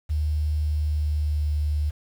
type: tone with pitch glide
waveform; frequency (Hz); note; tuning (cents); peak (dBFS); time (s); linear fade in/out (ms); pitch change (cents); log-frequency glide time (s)
sine; 76 to 74.91; D#2 to D2; -40 to +35; -21; 0.09-1.91; 20; -25; 0.57-1.57
effects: 8-bit